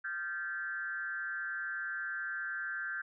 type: tone with frequency modulation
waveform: sine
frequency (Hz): 1558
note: G6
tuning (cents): -11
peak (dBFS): -35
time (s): 0.04-3.02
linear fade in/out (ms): 10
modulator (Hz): 169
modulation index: 0.92
effects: none